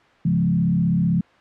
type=tone with frequency modulation; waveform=sine; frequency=172.3 Hz; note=F3; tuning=23 cents flat; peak=-16 dBFS; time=0.25-1.21 s; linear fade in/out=5 ms; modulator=35.7 Hz; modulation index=1; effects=white hiss -53 dBFS RMS until 1.4 s + low-pass 2000 Hz 12 dB/octave